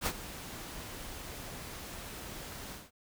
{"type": "noise with ADSR envelope", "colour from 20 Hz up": "pink", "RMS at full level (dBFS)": -30, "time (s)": [0.01, 2.91], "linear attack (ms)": 53, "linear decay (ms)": 57, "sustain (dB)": -14, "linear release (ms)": 190, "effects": []}